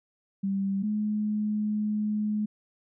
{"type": "tone pair in turn", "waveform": "sine", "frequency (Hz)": [195.8, 211.4], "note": ["G3", "G#3"], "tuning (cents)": [-2, 31], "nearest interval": "minor second", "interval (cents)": 133, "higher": "second", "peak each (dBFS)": -25, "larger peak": "neither", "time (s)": [[0.43, 0.83], [0.83, 2.46]], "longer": "second", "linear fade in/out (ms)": 10, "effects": []}